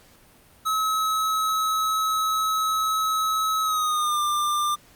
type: tone with pitch glide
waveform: square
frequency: 1286 to 1193 Hz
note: E6 to D6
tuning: -43 to +27 cents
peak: -22 dBFS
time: 0.65-4.76 s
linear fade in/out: 20 ms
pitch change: -130 cents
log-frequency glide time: 3.62-4.2 s
effects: pink hiss -54 dBFS RMS until 4.95 s + Opus 48 kbps